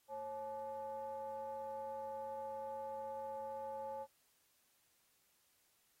triangle ring-modulated tone, 158.8 Hz, D#3, 36 cents sharp, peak -37 dBFS, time 0.08-4.07 s, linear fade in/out 50 ms, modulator 702 Hz, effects white hiss -75 dBFS RMS until 6 s + AAC 48 kbps

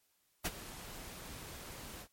pink noise with ADSR envelope, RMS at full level -32 dBFS, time 0.44-2.08 s, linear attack 18 ms, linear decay 35 ms, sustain -16 dB, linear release 70 ms, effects white hiss -75 dBFS RMS until 2.12 s + MP3 64 kbps

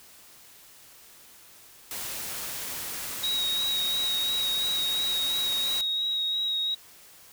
white noise, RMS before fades -35 dBFS, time 1.91-5.81 s, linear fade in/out 0 ms
sine tone with vibrato, 3800 Hz, A#7, 33 cents sharp, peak -25 dBFS, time 3.23-6.75 s, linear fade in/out 10 ms, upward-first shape sine, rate 2.9 Hz, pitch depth 16 cents each way
effects white hiss -52 dBFS RMS until 7.32 s

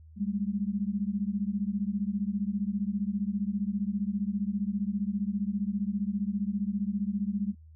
sine beating tone pair, 196 / 211 Hz, G3 / G#3, 0 / +28 cents, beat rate 15 Hz, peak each -30 / -31 dBFS, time 0.16-7.55 s, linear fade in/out 50 ms, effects added 79 Hz sine -49 dBFS peak until 7.75 s

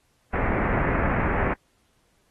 pink low-pass noise, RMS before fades -24 dBFS, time 0.33-1.54 s, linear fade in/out 10 ms, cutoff 2200 Hz, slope 48 dB/octave, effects pink hiss -67 dBFS RMS until 2.3 s + AAC 32 kbps

